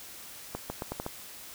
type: accelerating click train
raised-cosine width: 1 ms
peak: -19 dBFS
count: 6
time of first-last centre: 0.55-1.064 s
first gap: 150 ms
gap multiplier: 0.81
effects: white hiss -46 dBFS RMS until 1.54 s